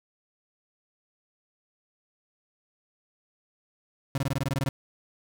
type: tone bursts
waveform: 35% pulse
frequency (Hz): 135.7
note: C#3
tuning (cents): -36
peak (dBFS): -23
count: 11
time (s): 4.15-4.69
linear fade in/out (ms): 2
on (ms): 30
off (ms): 21
effects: none